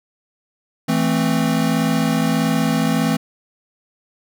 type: chord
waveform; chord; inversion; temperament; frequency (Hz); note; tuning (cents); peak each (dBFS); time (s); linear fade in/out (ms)
square; A minor; second; equal; 164.81 / 220 / 261.6; E3 / A3 / C4; 0 / 0 / 0; -21; 0.88-3.17; 10
effects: none